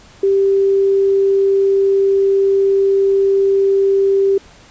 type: tone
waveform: sine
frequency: 392 Hz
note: G4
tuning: in tune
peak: -10 dBFS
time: 0.23-4.38 s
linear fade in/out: 5 ms
effects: pink hiss -44 dBFS RMS until 4.7 s + resampled to 16000 Hz